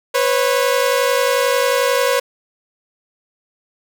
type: tone pair together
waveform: sawtooth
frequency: 494.7 / 545.9 Hz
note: B4 / C#5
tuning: +3 / -27 cents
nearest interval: major second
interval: 170 cents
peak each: -13 dBFS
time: 0.14-2.2 s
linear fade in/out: 10 ms
effects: none